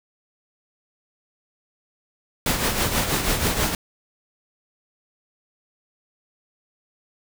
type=noise with tremolo; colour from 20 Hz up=pink; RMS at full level=-20 dBFS; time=2.46-3.75 s; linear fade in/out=2 ms; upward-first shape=triangle; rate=6.2 Hz; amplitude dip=60%; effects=none